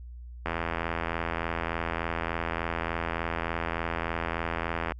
click train, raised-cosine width 0.5 ms, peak -14 dBFS, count 373, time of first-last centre 0.46-4.92 s, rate 83.4 Hz, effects added 60 Hz sine -40 dBFS peak until 4.99 s

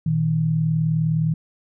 sine tone pair together, 118.6 / 158.31 Hz, A#2 / D#3, +30 / +30 cents, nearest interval perfect fourth, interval 500 cents, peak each -25 / -18 dBFS, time 0.06-1.34 s, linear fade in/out 5 ms, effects none

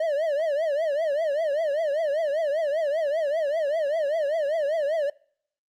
triangle tone with vibrato, 608 Hz, D#5, 40 cents flat, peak -20 dBFS, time 0-5.1 s, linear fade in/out 5 ms, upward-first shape triangle, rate 5.1 Hz, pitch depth 190 cents each way, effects noise-tail reverb RT60 0.6 s tail -24 dB re dry + Opus 48 kbps

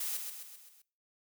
blue noise with echo, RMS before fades -36 dBFS, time 0-0.17 s, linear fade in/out 5 ms, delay 130 ms, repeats 5, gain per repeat -5 dB, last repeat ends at 0.82 s, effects noise-tail reverb RT60 0.4 s tail -21 dB re dry

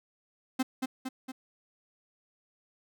45% pulse tone with echo, 260 Hz, C4, 11 cents flat, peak -25 dBFS, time 0.59-0.63 s, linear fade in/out 10 ms, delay 230 ms, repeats 3, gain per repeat -4 dB, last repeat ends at 1.32 s, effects none

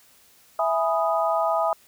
sine chord, E major seventh, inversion none, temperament equal, 659.3 / 830.6 / 987.8 / 1244.5 Hz, E5 / G#5 / B5 / D#6, 0 / 0 / 0 / 0 cents, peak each -23 / -26 / -29 / -26 dBFS, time 0.59-1.73 s, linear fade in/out 2 ms, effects white hiss -56 dBFS RMS until 1.87 s

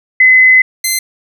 sine / 10% pulse tone pair in turn, 2032 / 2070 Hz, B6 / C7, +49 / -19 cents, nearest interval unison, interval 32 cents, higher second, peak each -3 dBFS, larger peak neither, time 0.2-0.62 / 0.84-0.99 s, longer first, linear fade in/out 5 ms, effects none

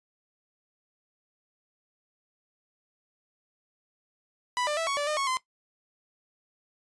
sawtooth tone with pitch steps, 989 / 596 / 656 / 1114 / 581 / 607 / 1101 / 1032 Hz, B5 / D5 / E5 / C#6 / D5 / D#5 / C#6 / C6, +2 / +25 / -9 / +8 / -19 / -43 / -12 / -24 cents, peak -23 dBFS, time 4.57-5.37 s, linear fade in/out 0 ms, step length 100 ms, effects noise-tail reverb RT60 0.1 s tail -17 dB re dry + resampled to 22050 Hz

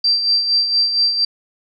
sine tone with tremolo, 4699 Hz, D8, in tune, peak -11 dBFS, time 0.04-1.25 s, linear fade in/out 5 ms, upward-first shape sine, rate 4.3 Hz, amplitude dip 55%, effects none

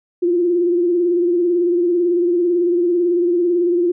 sine tone with vibrato, 349.2 Hz, F4, in tune, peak -13 dBFS, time 0.22-3.92 s, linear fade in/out 10 ms, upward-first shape sine, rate 18 Hz, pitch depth 53 cents each way, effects none

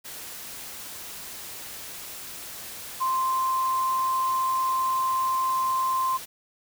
sine tone in noise, 1045 Hz, C6, 2 cents flat, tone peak -22 dBFS, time 3-6.18 s, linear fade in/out 20 ms, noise white, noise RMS -39 dBFS, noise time 0.04-6.26 s, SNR +14 dB, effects none

